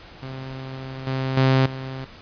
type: tone with level steps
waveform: sawtooth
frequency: 132.1 Hz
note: C3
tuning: 17 cents sharp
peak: -28 / -19 / -11 / -26 dBFS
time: 0.22-2.05 s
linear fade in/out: 10 ms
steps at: 1.07 / 1.37 / 1.66 s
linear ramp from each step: 2 ms
effects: pink hiss -44 dBFS RMS until 2.21 s + resampled to 11025 Hz